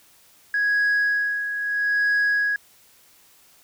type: tone with tremolo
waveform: sine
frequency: 1661.2 Hz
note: G#6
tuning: in tune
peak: -15 dBFS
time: 0.54-2.56 s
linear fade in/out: 2 ms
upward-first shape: sine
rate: 0.77 Hz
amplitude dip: 65%
effects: tanh soft clip ceiling -16 dBFS + white hiss -55 dBFS RMS until 3.63 s